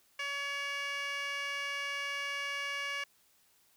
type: tone with band-pass filter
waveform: 15% pulse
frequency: 565 Hz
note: C#5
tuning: 33 cents sharp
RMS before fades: -37 dBFS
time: 0.19-3.04 s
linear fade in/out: 5 ms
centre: 2700 Hz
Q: 1.6
effects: white hiss -68 dBFS RMS until 3.76 s